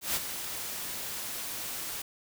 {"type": "noise with ADSR envelope", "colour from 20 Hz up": "white", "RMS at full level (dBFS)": -28, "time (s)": [0.01, 2.02], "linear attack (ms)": 140, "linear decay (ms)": 37, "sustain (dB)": -9, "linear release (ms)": 5, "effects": []}